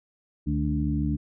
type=harmonic tone with a mistuned harmonic; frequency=73.1 Hz; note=D2; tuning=7 cents flat; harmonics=1 / 2 / 3 / 4; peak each=-28 / -28 / -30 / -29 dBFS; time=0.46-1.17 s; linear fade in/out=20 ms; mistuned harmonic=2; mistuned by=+60 cents; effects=none